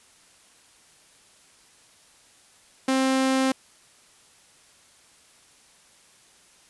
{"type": "tone", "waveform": "sawtooth", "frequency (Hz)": 264.1, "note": "C4", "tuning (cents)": 16, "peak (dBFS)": -16, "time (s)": [2.88, 3.52], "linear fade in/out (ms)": 5, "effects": ["white hiss -56 dBFS RMS until 6.69 s", "resampled to 24000 Hz"]}